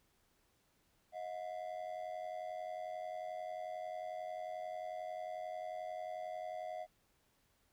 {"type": "ring-modulated tone", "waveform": "triangle", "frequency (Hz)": 677, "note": "E5", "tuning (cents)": 46, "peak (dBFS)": -36, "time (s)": [1.12, 6.87], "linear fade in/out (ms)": 50, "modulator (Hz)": 45.6, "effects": ["pink hiss -75 dBFS RMS until 7.72 s"]}